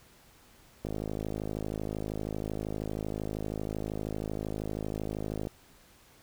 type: click train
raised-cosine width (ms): 2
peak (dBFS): -21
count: 245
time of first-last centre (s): 0.85-5.471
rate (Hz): 52.8
effects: pink hiss -59 dBFS RMS until 6.22 s